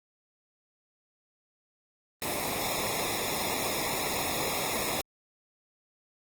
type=noise with comb filter; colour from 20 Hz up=pink; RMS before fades=-31 dBFS; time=2.22-5.01 s; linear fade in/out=0 ms; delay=0.66 ms; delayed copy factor=-0.9; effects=Opus 24 kbps